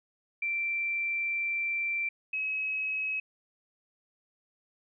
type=tone pair in turn; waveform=sine; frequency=2349 / 2559 Hz; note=D7 / D#7; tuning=0 / +48 cents; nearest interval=minor second; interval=148 cents; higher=second; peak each=-28 / -29 dBFS; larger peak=first; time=0.42-2.09 / 2.33-3.2 s; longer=first; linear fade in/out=5 ms; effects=none